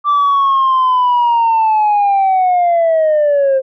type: linear sweep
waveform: sine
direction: down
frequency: 1174.7 to 523.3 Hz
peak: -7 dBFS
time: 0.04-3.62 s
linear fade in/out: 50 ms
effects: tanh soft clip ceiling -7 dBFS